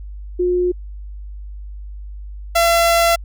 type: tone pair in turn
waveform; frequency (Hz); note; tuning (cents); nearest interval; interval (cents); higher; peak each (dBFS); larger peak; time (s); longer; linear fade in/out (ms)
sine / sawtooth; 358.3 / 677.2; F4 / E5; +44 / +46; major seventh; 1102; second; -14 / -8; second; 0.39-0.72 / 2.55-3.16; second; 10
effects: added 50 Hz sine -29 dBFS peak until 3.24 s